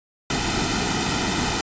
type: noise with comb filter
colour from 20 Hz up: pink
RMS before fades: -23 dBFS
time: 0.3-1.61 s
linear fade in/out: 2 ms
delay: 1.8 ms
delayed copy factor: -0.7
effects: resampled to 16000 Hz